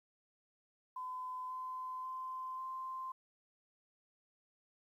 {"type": "tone with pitch steps", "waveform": "sine", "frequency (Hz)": [1016, 1024.8, 1033.8, 1042.8], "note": ["B5", "C6", "C6", "C6"], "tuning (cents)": [49, -36, -21, -6], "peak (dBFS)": -40, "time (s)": [0.96, 3.12], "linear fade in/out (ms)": 5, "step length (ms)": 540, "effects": ["12-bit"]}